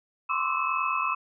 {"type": "tone cluster", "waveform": "sine", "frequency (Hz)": [1032, 1074, 1163, 1312, 2586], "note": ["C6", "C6", "D6", "E6", "E7"], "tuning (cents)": [-24, 45, -17, -9, -34], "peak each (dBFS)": -31, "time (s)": [0.29, 1.15], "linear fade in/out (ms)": 10, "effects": []}